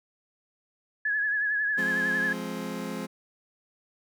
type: tone with vibrato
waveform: sine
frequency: 1691 Hz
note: G#6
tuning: 31 cents sharp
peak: -24 dBFS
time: 1.05-2.33 s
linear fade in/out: 5 ms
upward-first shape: triangle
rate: 11 Hz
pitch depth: 59 cents each way
type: chord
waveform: 30% pulse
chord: F minor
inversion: none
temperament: just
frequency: 174.61 / 209.5 / 261.9 Hz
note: F3 / Ab3 / C4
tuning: 0 / +15 / +2 cents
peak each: -35 / -33 / -34 dBFS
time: 1.77-3.07 s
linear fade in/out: 20 ms
effects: none